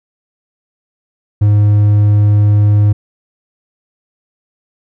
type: tone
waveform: triangle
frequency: 103.83 Hz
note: G#2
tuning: in tune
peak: -4 dBFS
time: 1.41-2.93 s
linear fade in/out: 10 ms
effects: none